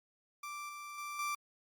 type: tone with level steps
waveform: 30% pulse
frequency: 1174.7 Hz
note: D6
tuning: in tune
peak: -39 / -42 / -38 / -32 dBFS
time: 0.43-1.35 s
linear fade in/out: 5 ms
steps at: 0.69 / 0.98 / 1.19 s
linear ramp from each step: 2 ms
effects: Opus 48 kbps